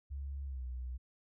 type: tone with pitch glide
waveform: sine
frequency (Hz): 69.3 to 62.46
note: C#2 to B1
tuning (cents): 0 to +20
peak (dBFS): -38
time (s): 0.1-0.98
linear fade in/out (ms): 20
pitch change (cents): -180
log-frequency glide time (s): 0.45-0.64
effects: none